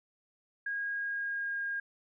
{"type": "tone with pitch glide", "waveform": "sine", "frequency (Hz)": [1635, 1620.9], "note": ["G#6", "G#6"], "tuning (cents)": [-28, -43], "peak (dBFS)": -32, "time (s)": [0.66, 1.8], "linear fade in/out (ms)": 5, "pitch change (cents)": -15, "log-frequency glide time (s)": [0.92, 1.6], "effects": []}